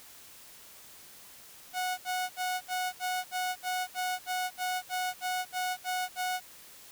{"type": "tone bursts", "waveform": "sawtooth", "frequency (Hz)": 734, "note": "F#5", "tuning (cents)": -14, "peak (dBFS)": -26, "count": 15, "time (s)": [1.73, 6.404], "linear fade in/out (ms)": 50, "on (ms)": 250, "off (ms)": 66, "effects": ["white hiss -52 dBFS RMS until 6.91 s"]}